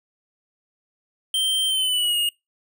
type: tone with pitch glide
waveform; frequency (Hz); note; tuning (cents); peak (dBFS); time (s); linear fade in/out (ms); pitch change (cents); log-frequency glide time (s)
square; 3136 to 2859; G7 to F7; 0 to +40; -20; 1.34-2.29; 2; -160; 1.67-2.18
effects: noise-tail reverb RT60 0.2 s tail -24 dB re dry